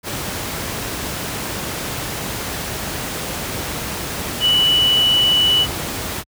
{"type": "tone in noise", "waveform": "sine", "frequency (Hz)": 2960, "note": "F#7", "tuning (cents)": 0, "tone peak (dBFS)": -12, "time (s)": [4.4, 5.67], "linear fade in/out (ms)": 50, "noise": "pink", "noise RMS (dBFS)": -25, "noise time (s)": [0.03, 6.24], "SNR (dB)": 10, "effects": ["high-pass 60 Hz 12 dB/octave"]}